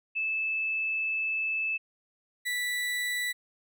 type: tone pair in turn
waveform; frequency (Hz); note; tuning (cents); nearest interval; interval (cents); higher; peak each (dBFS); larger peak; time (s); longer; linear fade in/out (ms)
sine / 35% pulse; 2621 / 1967.6; E7 / B6; -11 / -7; perfect fourth; 496; first; -27; neither; 0.15-1.78 / 2.45-3.33; first; 20
effects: none